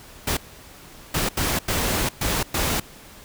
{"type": "noise bursts at uneven times", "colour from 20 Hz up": "pink", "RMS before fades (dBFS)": -23, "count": 6, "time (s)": [[0.27, 0.37], [1.14, 1.29], [1.37, 1.59], [1.68, 2.09], [2.21, 2.43], [2.54, 2.8]], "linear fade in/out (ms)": 5, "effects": ["pink hiss -45 dBFS RMS until 3.24 s"]}